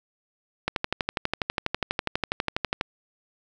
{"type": "click train", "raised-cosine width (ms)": 0.3, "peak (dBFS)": -8, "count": 27, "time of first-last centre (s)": [0.68, 2.811], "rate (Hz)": 12.2, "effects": []}